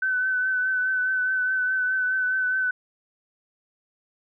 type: tone with vibrato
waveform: sine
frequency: 1515 Hz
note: F#6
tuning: 40 cents sharp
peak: -21 dBFS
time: 0.02-2.71 s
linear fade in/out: 5 ms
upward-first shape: triangle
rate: 4.8 Hz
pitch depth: 30 cents each way
effects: none